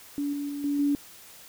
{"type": "tone with level steps", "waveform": "sine", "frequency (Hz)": 286.4, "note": "D4", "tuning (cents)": -43, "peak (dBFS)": [-26, -29, -31, -24, -21], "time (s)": [0.18, 0.95], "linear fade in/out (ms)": 0, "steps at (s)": [0.33, 0.49, 0.64, 0.79], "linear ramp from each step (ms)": 2, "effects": ["white hiss -49 dBFS RMS until 1.48 s"]}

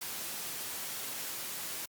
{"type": "noise", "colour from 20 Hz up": "white", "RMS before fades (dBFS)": -39, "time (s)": [0.01, 1.86], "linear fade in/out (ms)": 10, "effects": ["high-pass 100 Hz 12 dB/octave", "Opus 48 kbps"]}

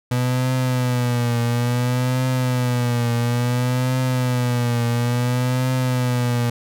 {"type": "tone with vibrato", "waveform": "35% pulse", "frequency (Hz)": 123.47, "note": "B2", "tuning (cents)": 0, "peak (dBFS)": -16, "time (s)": [0.11, 6.5], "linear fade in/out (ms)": 5, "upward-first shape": "triangle", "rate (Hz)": 0.58, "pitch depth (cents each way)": 79, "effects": []}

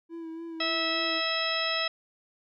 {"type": "tone with vibrato", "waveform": "triangle", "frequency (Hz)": 329.1, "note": "E4", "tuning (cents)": -3, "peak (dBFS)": -34, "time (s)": [0.09, 1.22], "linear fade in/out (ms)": 50, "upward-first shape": "sine", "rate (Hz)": 3.5, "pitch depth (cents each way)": 30}
{"type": "harmonic tone", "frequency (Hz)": 652, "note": "E5", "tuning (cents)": -19, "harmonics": [1, 2, 3, 4, 5, 6, 8], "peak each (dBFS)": [-34, -34, -34, -34, -34, -34, -34], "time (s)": [0.6, 1.88], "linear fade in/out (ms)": 5}
{"effects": []}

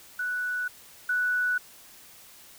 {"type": "tone pair in turn", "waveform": "sine", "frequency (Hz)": [1480, 1480], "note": ["F#6", "F#6"], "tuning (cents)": [0, 0], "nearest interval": "unison", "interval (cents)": 0, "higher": "neither", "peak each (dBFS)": [-27, -23], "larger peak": "second", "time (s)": [[0.19, 0.68], [1.09, 1.58]], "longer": "neither", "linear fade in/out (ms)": 5, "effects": ["white hiss -51 dBFS RMS until 2.58 s"]}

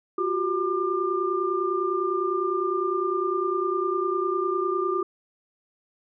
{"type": "tone cluster", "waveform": "sine", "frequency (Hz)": [355.2, 385.1, 1197], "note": ["F4", "G4", "D6"], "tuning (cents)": [29, -31, 33], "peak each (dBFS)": -27, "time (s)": [0.18, 5.03], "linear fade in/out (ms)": 5, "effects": []}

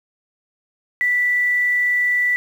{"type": "tone with quantisation", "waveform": "sine", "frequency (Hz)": 1969, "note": "B6", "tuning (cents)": -6, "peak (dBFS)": -15, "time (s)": [1.01, 2.36], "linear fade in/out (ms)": 0, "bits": 7, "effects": []}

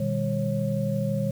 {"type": "tone cluster", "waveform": "sine", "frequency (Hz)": [121.5, 153.8, 199.4, 545], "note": ["B2", "D#3", "G3", "C#5"], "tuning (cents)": [-28, -20, 30, -29], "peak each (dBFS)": [-29, -29, -28, -30], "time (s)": [0, 1.31], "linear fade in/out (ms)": 5, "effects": ["8-bit"]}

